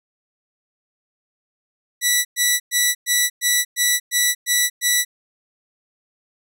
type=tone bursts; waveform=10% pulse; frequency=1959 Hz; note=B6; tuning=15 cents flat; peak=-6 dBFS; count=9; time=2.01-5.05 s; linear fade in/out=50 ms; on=240 ms; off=110 ms; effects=none